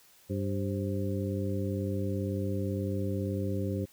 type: harmonic tone with a mistuned harmonic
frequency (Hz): 98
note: G2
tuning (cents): 0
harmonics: 1 / 2 / 3 / 4 / 5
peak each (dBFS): -32 / -35 / -37 / -38 / -39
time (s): 0.29-3.86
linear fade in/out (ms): 20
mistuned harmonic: 5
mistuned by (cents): +110
effects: white hiss -60 dBFS RMS until 3.92 s